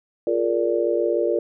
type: chord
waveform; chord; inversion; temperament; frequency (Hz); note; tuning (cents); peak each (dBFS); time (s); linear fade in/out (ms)
sine; Bb dominant seventh; second; just; 349.6 / 419.5 / 466.2 / 582.7; F4 / Ab4 / Bb4 / D5; +2 / +17 / 0 / -14; -23 / -27 / -23 / -24; 0.27-1.39; 2
effects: none